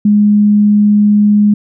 sine tone, 207.7 Hz, G#3, in tune, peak -5 dBFS, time 0.05-1.54 s, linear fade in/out 5 ms, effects none

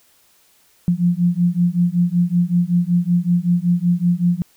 sine beating tone pair, 172.5 / 177.8 Hz, F3 / F3, -21 / +31 cents, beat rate 5.3 Hz, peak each -17 dBFS, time 0.88-4.42 s, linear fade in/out 0 ms, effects white hiss -56 dBFS RMS until 4.56 s

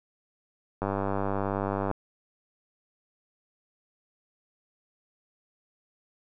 click train, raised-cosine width 1 ms, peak -15 dBFS, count 109, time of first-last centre 0.82-1.913 s, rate 98.8 Hz, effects none

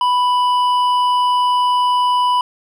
sine tone with hard clipping, 990 Hz, B5, 4 cents sharp, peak -14 dBFS, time 0.01-2.41 s, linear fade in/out 2 ms, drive 7 dB, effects none

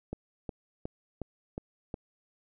click train, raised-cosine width 2 ms, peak -22 dBFS, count 6, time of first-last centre 0.13-1.942 s, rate 2.76 Hz, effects none

